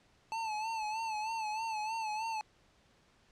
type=tone with vibrato; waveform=square; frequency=877 Hz; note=A5; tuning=6 cents flat; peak=-35 dBFS; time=0.32-2.41 s; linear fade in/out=0 ms; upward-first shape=sine; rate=3.2 Hz; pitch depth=64 cents each way; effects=pink hiss -67 dBFS RMS until 3.31 s + low-pass 6000 Hz 12 dB/octave